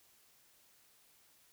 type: silence
effects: white hiss -67 dBFS RMS until 1.52 s

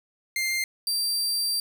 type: tone pair in turn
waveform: sawtooth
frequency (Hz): 2102 / 4704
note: C7 / D8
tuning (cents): +7 / +2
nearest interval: octave + major second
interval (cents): 1395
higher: second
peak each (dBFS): -21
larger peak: neither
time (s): 0.36-0.64 / 0.87-1.6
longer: second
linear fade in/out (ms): 2
effects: 9-bit

